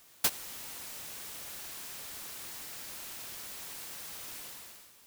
white noise with ADSR envelope, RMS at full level -22 dBFS, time 0.24-4.96 s, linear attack 7 ms, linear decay 50 ms, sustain -22 dB, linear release 580 ms, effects white hiss -59 dBFS RMS until 5.06 s

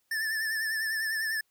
square tone with vibrato, 1760 Hz, A6, in tune, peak -29 dBFS, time 0.11-1.41 s, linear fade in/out 5 ms, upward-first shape triangle, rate 10 Hz, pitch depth 67 cents each way, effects white hiss -74 dBFS RMS until 1.5 s

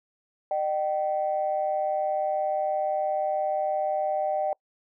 sine tone pair together, 607 / 770 Hz, D#5 / G5, -43 / -31 cents, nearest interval major third, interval 412 cents, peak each -26 dBFS, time 0.51-4.53 s, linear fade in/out 2 ms, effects noise-tail reverb RT60 0.1 s tail -26 dB re dry + tanh soft clip ceiling -16 dBFS

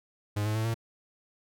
45% pulse tone with pitch steps, 103.83 / 107.18 / 110.64 / 114.21 Hz, G#2 / A2 / A2 / A#2, 0 / -45 / +10 / -35 cents, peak -27 dBFS, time 0.36-0.744 s, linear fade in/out 10 ms, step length 96 ms, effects none

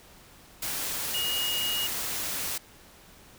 sine tone in noise, 2873 Hz, F7, 48 cents sharp, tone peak -28 dBFS, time 1.14-1.87 s, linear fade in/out 5 ms, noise white, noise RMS -32 dBFS, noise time 0.62-2.58 s, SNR +1 dB, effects pink hiss -53 dBFS RMS until 3.38 s

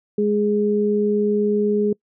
sine tone pair together, 208 / 416 Hz, G#3 / G#4, +3 / +3 cents, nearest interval octave, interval 1200 cents, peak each -20 / -18 dBFS, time 0.18-1.93 s, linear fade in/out 5 ms, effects noise-tail reverb RT60 0.1 s tail -26 dB re dry

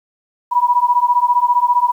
sine beating tone pair, 967 / 982 Hz, B5 / B5, -37 / -10 cents, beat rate 15 Hz, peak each -14 dBFS, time 0.51-1.92 s, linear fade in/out 20 ms, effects 8-bit

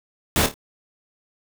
pink noise with echo, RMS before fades -19 dBFS, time 0.36-0.46 s, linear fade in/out 0 ms, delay 27 ms, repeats 3, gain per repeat -9 dB, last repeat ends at 0.541 s, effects none

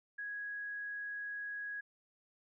sine tone, 1661.2 Hz, G#6, in tune, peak -39 dBFS, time 0.18-1.81 s, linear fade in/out 10 ms, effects none

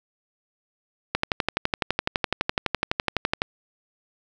click train, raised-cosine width 0.3 ms, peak -5 dBFS, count 28, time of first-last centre 1.15-3.419 s, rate 11.9 Hz, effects none

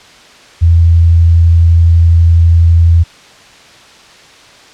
sine tone with vibrato, 83.8 Hz, E2, 29 cents sharp, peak -3 dBFS, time 0.61-3.04 s, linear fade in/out 20 ms, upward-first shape sine, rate 12 Hz, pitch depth 8 cents each way, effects white hiss -38 dBFS RMS until 4.73 s + low-pass 5000 Hz 12 dB/octave

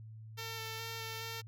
5% pulse tone with pitch steps, 451.8 / 445.9 / 453.6 / 448.4 / 453.3 Hz, A4 / A4 / A#4 / A4 / A#4, +46 / +23 / -47 / +33 / -48 cents, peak -29 dBFS, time 0.37-1.42 s, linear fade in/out 20 ms, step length 210 ms, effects added 110 Hz sine -47 dBFS peak until 1.47 s

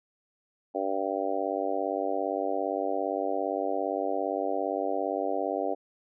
harmonic tone, 97.5 Hz, G2, 9 cents flat, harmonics 3 / 4 / 5 / 6 / 7 / 8, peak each -35 / -35 / -34 / -33 / -33 / -35 dBFS, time 0.74-5.75 s, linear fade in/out 20 ms, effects none

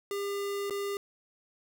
square tone with dropouts, 401.5 Hz, G4, 41 cents sharp, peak -32 dBFS, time 0.11-0.97 s, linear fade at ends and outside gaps 1 ms, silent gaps 0.698-0.707 s, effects none

